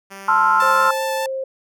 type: tone with pitch glide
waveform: 5% pulse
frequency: 195.8 to 194.11 Hz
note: G3 to G3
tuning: -2 to -17 cents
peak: -23 dBFS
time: 0.1-0.9 s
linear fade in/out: 20 ms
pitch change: -15 cents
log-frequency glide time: 0.35-0.59 s
type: chord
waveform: sine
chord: F major seventh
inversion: first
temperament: equal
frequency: 880 / 1046.5 / 1318.5 / 1396.9 Hz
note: A5 / C6 / E6 / F6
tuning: 0 / 0 / 0 / 0 cents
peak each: -18 dBFS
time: 0.28-0.91 s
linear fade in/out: 5 ms
type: tone with vibrato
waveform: sawtooth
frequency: 880 Hz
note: A5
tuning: in tune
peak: -19 dBFS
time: 0.6-1.26 s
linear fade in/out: 2 ms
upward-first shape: sine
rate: 5.1 Hz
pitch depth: 9 cents each way
type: tone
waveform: sine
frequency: 531 Hz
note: C5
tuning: 25 cents sharp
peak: -22 dBFS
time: 0.62-1.44 s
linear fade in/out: 5 ms
effects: none